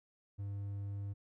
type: tone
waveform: triangle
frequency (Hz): 100.2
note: G2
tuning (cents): +38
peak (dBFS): -36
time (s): 0.38-1.14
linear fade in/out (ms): 20
effects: none